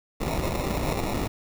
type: noise with sample-and-hold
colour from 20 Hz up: pink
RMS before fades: -27 dBFS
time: 0.2-1.28 s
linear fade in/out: 10 ms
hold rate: 1575 Hz
effects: none